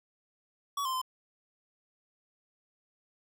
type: tone with pitch steps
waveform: square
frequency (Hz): 1131 / 1044 / 1030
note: C#6 / C6 / C6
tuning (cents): +34 / -4 / -28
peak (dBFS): -31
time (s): 0.77-1.016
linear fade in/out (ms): 5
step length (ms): 82
effects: none